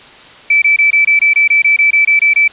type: tone bursts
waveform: sine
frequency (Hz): 2316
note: D7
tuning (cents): -25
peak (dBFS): -6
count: 14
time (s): 0.5-2.479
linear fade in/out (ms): 5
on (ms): 120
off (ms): 23
effects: white hiss -37 dBFS RMS until 2.52 s + resampled to 8000 Hz